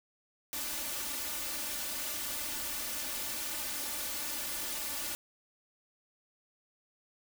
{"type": "noise with comb filter", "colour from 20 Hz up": "white", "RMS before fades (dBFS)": -37, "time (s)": [0.53, 5.15], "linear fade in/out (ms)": 0, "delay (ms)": 3.4, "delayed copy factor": 0.9, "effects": []}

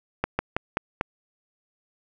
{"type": "slowing click train", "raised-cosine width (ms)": 0.5, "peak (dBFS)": -8, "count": 5, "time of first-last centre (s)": [0.24, 1.011], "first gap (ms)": 150, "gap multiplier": 1.17, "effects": []}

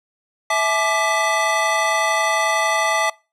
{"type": "tone cluster", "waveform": "square", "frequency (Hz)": [654, 856, 1182, 1993], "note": ["E5", "A5", "D6", "B6"], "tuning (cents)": [-14, -48, 11, 15], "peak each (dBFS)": -23, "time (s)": [0.5, 3.1], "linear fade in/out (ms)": 5, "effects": ["noise-tail reverb RT60 0.3 s tail -23 dB re dry", "low-pass 9000 Hz 12 dB/octave"]}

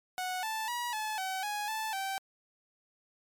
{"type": "tone with pitch steps", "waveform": "sawtooth", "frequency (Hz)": [737, 879, 964, 862, 759, 832, 876, 775], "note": ["F#5", "A5", "B5", "A5", "F#5", "G#5", "A5", "G5"], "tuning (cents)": [-7, -2, -42, -36, 44, 3, -8, -20], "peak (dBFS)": -29, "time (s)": [0.18, 2.18], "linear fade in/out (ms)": 0, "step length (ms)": 250, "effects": ["MP3 96 kbps"]}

